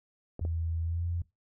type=clicks; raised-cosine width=2 ms; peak=-26 / -26 dBFS; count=2; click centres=0.394 / 0.451 s
type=tone with pitch glide; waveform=sine; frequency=82.4 to 85.8 Hz; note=E2 to F2; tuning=0 to -30 cents; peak=-29 dBFS; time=0.41-1.22 s; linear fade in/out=5 ms; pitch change=+70 cents; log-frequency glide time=0.83-1.04 s
effects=noise-tail reverb RT60 0.2 s tail -20 dB re dry